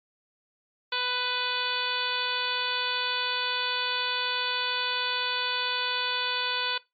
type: harmonic tone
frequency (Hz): 496.6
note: B4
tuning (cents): +9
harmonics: 1 / 2 / 3 / 4 / 5 / 6 / 7 / 8 / 9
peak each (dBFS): -39 / -34 / -32 / -41 / -34 / -36 / -32 / -38 / -36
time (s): 0.92-6.78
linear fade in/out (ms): 5
effects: noise-tail reverb RT60 0.2 s tail -20 dB re dry + MP3 32 kbps